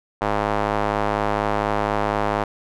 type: tone with band-pass filter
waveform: square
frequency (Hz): 52.1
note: G#1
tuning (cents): +6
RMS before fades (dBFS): -22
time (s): 0.21-2.44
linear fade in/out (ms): 5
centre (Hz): 860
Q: 1.3
effects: none